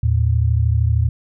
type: tone pair together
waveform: sine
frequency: 79.7 / 112.71 Hz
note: D#2 / A2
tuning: +42 / +42 cents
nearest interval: tritone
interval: 600 cents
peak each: -16 / -16 dBFS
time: 0.03-1.09 s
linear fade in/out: 5 ms
effects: none